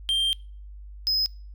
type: tone pair in turn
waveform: triangle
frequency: 3172 / 5077 Hz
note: G7 / D#8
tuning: +20 / +34 cents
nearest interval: minor sixth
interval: 814 cents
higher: second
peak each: -19 dBFS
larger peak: neither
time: 0.09-0.33 / 1.07-1.26 s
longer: first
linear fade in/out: 0 ms
effects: noise-tail reverb RT60 0.4 s tail -24 dB re dry + added 50 Hz sine -39 dBFS peak until 1.54 s